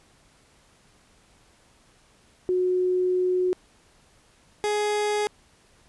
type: tone pair in turn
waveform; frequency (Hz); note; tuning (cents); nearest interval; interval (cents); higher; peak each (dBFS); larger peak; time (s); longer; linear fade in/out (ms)
sine / 30% pulse; 365.2 / 417.8; F#4 / G#4; -23 / +10; major second; 233; second; -20; neither; 2.49-3.53 / 4.64-5.27; first; 0
effects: pink hiss -59 dBFS RMS until 5.88 s + resampled to 24000 Hz